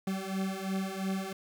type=beating tone pair; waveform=40% pulse; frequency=190.2 / 193.1 Hz; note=F#3 / G3; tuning=+48 / -26 cents; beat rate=2.9 Hz; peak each=-35 / -33 dBFS; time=0.07-1.33 s; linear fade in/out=5 ms; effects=9-bit